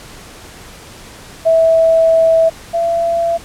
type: tone pair in turn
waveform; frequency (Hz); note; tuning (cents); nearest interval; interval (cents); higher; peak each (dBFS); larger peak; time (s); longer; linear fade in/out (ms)
sine; 653 / 674.9; E5 / E5; -17 / +41; minor second; 58; second; -7 / -12; first; 1.45-2.5 / 2.73-3.38; first; 20
effects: pink hiss -36 dBFS RMS until 3.44 s + low-pass 11000 Hz 12 dB/octave